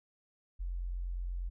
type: tone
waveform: sine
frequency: 44.25 Hz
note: F1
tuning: 23 cents sharp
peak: -34 dBFS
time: 0.59-1.5 s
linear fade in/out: 20 ms
effects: none